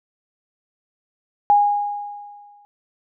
sine tone with exponential decay, 821 Hz, G#5, 20 cents flat, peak -9 dBFS, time 1.5-2.65 s, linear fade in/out 0 ms, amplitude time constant 250 ms, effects none

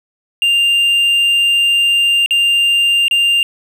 triangle tone with dropouts, 2794 Hz, F7, in tune, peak -8 dBFS, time 0.42-3.43 s, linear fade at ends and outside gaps 1 ms, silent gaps 2.261-2.308 / 3.082-3.111 s, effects none

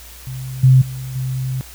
sine tone with level steps, 130 Hz, C3, 11 cents flat, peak -25 / -6 / -25 / -19 dBFS, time 0.27-1.61 s, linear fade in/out 0 ms, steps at 0.63 / 0.81 / 1.15 s, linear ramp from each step 10 ms, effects added 60 Hz sine -40 dBFS peak until 1.74 s + white hiss -40 dBFS RMS until 1.74 s

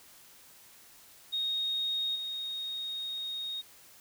sine tone with level steps, 3729 Hz, A#7, in tune, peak -29 / -34 dBFS, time 1.32-3.62 s, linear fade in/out 20 ms, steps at 2.15 s, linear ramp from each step 10 ms, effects white hiss -56 dBFS RMS until 4 s

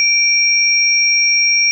sine tone pair together, 2349 / 5601 Hz, D7 / F8, 0 / +4 cents, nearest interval octave + minor third, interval 1504 cents, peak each -13 dBFS, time 0-1.71 s, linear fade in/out 0 ms, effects none

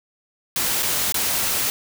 white noise with dropouts, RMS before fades -22 dBFS, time 0.56-1.7 s, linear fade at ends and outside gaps 1 ms, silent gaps 0.825-0.829 / 1.122-1.143 s, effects none

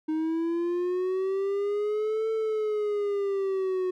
triangle linear two-way sweep, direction up then down, 310.3 to 445.2 to 365.8 Hz, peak -23 dBFS, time 0.08-3.91 s, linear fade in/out 10 ms, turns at 2.3 s, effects none

